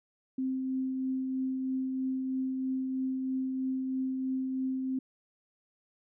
sine tone with tremolo, 261.6 Hz, C4, in tune, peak -28 dBFS, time 0.38-4.99 s, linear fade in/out 5 ms, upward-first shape triangle, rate 3.1 Hz, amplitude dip 30%, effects none

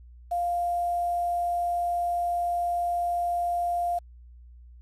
sine tone with quantisation, 698.5 Hz, F5, in tune, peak -24 dBFS, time 0.31-3.99 s, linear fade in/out 10 ms, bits 8, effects added 60 Hz sine -46 dBFS peak until 4.81 s + resampled to 32000 Hz

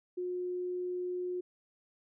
sine tone, 360.2 Hz, F#4, 46 cents flat, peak -33 dBFS, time 0.17-1.41 s, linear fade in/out 10 ms, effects none

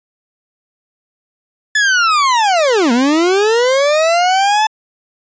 40% pulse linear two-way sweep, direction down then up, 1743 to 227.8 to 878 Hz, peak -9 dBFS, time 1.75-4.67 s, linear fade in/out 5 ms, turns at 2.92 s, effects resampled to 16000 Hz

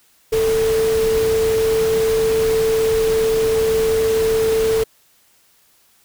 sine tone in noise, 444.6 Hz, A4, 18 cents sharp, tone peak -14 dBFS, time 0.32-4.84 s, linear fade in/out 10 ms, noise pink, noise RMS -27 dBFS, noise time 0.32-4.84 s, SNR +10 dB, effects white hiss -56 dBFS RMS until 6.04 s

